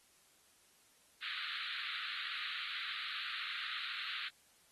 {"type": "band-pass noise", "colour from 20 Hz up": "white", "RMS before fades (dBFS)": -43, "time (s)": [1.22, 4.29], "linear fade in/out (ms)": 10, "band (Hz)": [1200, 4200], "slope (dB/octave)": 96, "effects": ["white hiss -68 dBFS RMS until 4.71 s", "AAC 32 kbps"]}